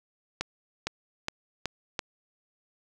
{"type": "accelerating click train", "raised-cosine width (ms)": 0.2, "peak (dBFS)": -12, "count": 5, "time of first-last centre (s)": [0.41, 1.992], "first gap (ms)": 460, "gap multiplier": 0.9, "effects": []}